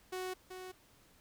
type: tone with echo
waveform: sawtooth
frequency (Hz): 370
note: F#4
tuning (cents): 0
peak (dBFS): -34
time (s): 0.12-0.34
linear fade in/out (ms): 10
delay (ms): 380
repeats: 1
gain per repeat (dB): -7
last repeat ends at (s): 0.72
effects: pink hiss -65 dBFS RMS until 1.2 s